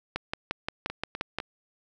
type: two click trains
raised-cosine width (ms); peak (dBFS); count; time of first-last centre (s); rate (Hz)
0.3; -18 / -13; 3 / 8; 0.9-1.401 / 0.16-1.386; 3.99 / 5.71
effects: none